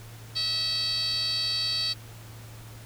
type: tone with band-pass filter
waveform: 10% pulse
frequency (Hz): 648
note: E5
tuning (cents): -30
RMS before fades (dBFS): -28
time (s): 0.35-1.94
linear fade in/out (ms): 20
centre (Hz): 4500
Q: 8.8
effects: added 112 Hz sine -43 dBFS peak until 2.85 s + pink hiss -49 dBFS RMS until 2.85 s